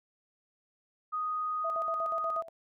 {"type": "tone", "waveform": "sine", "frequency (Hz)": 1244.5, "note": "D#6", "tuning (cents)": 0, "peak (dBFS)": -30, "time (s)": [1.12, 2.42], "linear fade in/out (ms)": 20}
{"type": "tone with tremolo", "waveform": "sine", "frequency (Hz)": 660, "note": "E5", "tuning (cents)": 2, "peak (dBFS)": -33, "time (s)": [1.64, 2.49], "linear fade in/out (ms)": 10, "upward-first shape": "square", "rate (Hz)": 8.3, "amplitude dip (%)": 80}
{"effects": []}